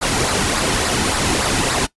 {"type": "noise with flanger", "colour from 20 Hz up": "pink", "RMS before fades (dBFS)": -18, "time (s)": [0.01, 1.87], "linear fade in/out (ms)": 20, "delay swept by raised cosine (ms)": [0.32, 1.82], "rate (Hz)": 3.5, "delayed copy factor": -0.5, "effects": ["noise-tail reverb RT60 0.1 s tail -18 dB re dry", "resampled to 24000 Hz"]}